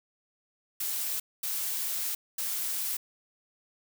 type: noise bursts at uneven times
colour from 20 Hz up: blue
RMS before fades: -32 dBFS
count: 3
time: 0.8-1.2 / 1.43-2.15 / 2.38-2.97 s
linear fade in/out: 5 ms
effects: none